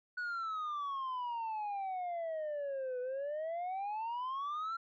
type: exponential two-way sweep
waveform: sine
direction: down then up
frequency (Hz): 1480 to 493.9 to 1375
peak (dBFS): -33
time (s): 0.17-4.77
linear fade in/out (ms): 10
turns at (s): 3
effects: tanh soft clip ceiling -35 dBFS